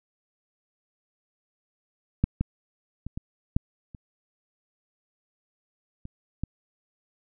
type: clicks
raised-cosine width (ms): 5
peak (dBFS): -8 / -12 / -22 / -20 / -9 / -29 / -26 / -16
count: 8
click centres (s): 2.24 / 2.41 / 3.066 / 3.175 / 3.565 / 3.948 / 6.054 / 6.436
effects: none